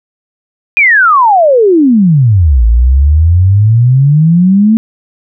sine exponential two-way sweep, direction down then up, 2489 to 54.7 to 226.7 Hz, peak -3 dBFS, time 0.77-4.77 s, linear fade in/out 0 ms, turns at 2.65 s, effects none

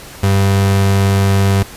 35% pulse tone, 98 Hz, G2, in tune, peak -8 dBFS, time 0.23-1.63 s, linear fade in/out 5 ms, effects pink hiss -34 dBFS RMS until 1.76 s + resampled to 32000 Hz

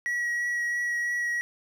triangle tone with vibrato, 1918 Hz, A#6, 49 cents sharp, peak -24 dBFS, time 0.06-1.41 s, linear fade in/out 0 ms, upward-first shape triangle, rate 3 Hz, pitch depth 13 cents each way, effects none

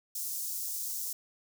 white high-pass noise, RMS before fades -36 dBFS, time 0.15-1.13 s, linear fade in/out 5 ms, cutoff 5500 Hz, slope 24 dB/octave, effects none

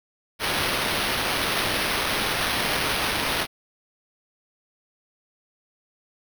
white noise with sample-and-hold, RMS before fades -25 dBFS, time 0.39-3.47 s, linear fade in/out 50 ms, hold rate 7350 Hz, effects none

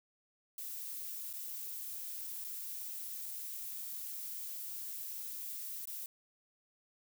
violet noise with dropouts, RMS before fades -43 dBFS, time 0.58-6.06 s, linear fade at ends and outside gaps 2 ms, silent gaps 1.33-1.335 / 2.443-2.446 / 5.855-5.873 s, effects none

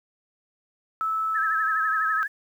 sine tone with pitch glide, 1307 to 1289 Hz, E6 to E6, -15 to -39 cents, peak -23 dBFS, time 1.01-2.23 s, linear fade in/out 0 ms, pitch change -24 cents, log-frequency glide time 1.4-1.86 s
sine tone with vibrato, 1661.2 Hz, G#6, in tune, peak -25 dBFS, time 1.34-2.28 s, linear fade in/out 20 ms, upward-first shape triangle, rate 12 Hz, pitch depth 130 cents each way
effects 9-bit

